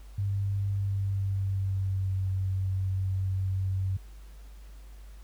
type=tone with pitch glide; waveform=sine; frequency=99.3 to 94.98 Hz; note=G2 to F#2; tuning=+23 to +46 cents; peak=-26 dBFS; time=0.18-3.97 s; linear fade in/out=5 ms; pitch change=-77 cents; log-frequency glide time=0.67-2.22 s; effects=added 50 Hz sine -44 dBFS peak until 5.23 s + pink hiss -60 dBFS RMS until 5.23 s